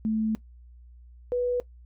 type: tone pair in turn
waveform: sine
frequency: 218.9 / 491.4 Hz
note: A3 / B4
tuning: -9 / -9 cents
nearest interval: octave + major second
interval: 1400 cents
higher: second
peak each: -23 dBFS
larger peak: neither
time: 0.05-0.35 / 1.32-1.6 s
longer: first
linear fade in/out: 0 ms
effects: noise-tail reverb RT60 0.1 s tail -18 dB re dry + added 60 Hz sine -47 dBFS peak until 1.85 s